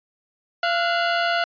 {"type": "tone pair together", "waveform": "sawtooth", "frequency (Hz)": [685.6, 1451], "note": ["F5", "F#6"], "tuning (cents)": [-32, -34], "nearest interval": "octave + minor second", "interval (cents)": 1298, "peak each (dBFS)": [-17, -20], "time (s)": [0.63, 1.44], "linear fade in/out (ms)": 2, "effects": ["resampled to 11025 Hz"]}